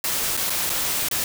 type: noise with dropouts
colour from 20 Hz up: white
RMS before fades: -24 dBFS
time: 0.04-1.24 s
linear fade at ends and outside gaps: 1 ms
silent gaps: 0.368-0.374 / 0.497-0.503 / 0.695-0.7 / 1.086-1.112 s
effects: none